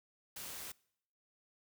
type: noise with amplitude modulation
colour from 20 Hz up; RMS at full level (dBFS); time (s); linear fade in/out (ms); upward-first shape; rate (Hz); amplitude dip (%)
white; -43; 0.36-0.72; 5; sine; 273; 60
effects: noise-tail reverb RT60 0.7 s tail -24 dB re dry